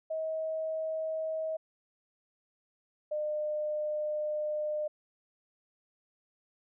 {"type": "tone pair in turn", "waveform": "sine", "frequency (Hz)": [636, 604.6], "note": ["D#5", "D#5"], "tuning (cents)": [38, -50], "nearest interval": "minor second", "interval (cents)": 88, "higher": "first", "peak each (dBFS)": [-31, -30], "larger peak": "second", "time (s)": [[0.1, 1.57], [3.11, 4.88]], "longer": "second", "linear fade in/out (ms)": 10, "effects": []}